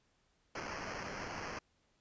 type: noise with sample-and-hold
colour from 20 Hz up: white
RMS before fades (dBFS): -43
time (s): 0.55-1.59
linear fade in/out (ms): 5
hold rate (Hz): 3675
effects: pink hiss -75 dBFS RMS until 2 s + resampled to 16000 Hz